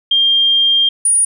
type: tone pair in turn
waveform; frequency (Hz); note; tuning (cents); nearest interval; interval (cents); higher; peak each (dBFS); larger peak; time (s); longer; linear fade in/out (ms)
sine; 3200 / 9589; G7 / D9; +35 / +35; octave + perfect fifth; 1900; second; -9; neither; 0.11-0.89 / 1.05-1.25; first; 5
effects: none